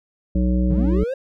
harmonic tone, 61.74 Hz, B1, in tune, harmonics 1 / 3 / 5 / 7 / 9, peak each -18 / -20 / -26 / -38 / -32 dBFS, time 0.35-1.04 s, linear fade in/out 5 ms
triangle linear sweep, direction up, 130 to 549 Hz, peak -20 dBFS, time 0.7-1.14 s, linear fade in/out 5 ms
effects none

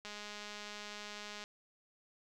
click train, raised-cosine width 0.2 ms, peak -29 dBFS, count 290, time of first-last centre 0.05-1.439 s, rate 208 Hz, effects none

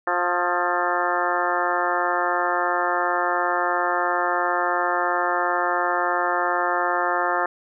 harmonic tone with a mistuned harmonic, 177.1 Hz, F3, 24 cents sharp, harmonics 2 / 3 / 4 / 5 / 6 / 7 / 8 / 9 / 10, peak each -30 / -29 / -26 / -28 / -28 / -28 / -29 / -31 / -29 dBFS, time 0.07-7.46 s, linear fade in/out 2 ms, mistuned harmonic 8, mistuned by -47 cents, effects none

